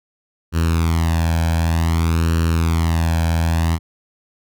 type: tone with flanger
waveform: sawtooth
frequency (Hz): 82.41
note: E2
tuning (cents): 0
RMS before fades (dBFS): -17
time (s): 0.52-3.79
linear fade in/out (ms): 50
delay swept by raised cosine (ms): 0.7 to 1.25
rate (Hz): 0.54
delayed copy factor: +0.75
effects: none